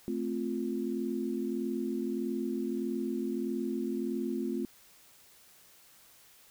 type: chord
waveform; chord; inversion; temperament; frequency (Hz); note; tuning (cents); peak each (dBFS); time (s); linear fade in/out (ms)
sine; F major; first; equal; 220 / 261.6 / 349.2; A3 / C4 / F4; 0 / 0 / 0; -35 / -35 / -35; 0.08-4.65; 0
effects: white hiss -59 dBFS RMS until 6.5 s